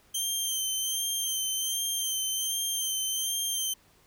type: tone with vibrato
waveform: 15% pulse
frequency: 3136 Hz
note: G7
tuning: in tune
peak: -21 dBFS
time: 0.14-3.74 s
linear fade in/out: 10 ms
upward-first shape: sine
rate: 1.3 Hz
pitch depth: 28 cents each way
effects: pink hiss -62 dBFS RMS until 4.06 s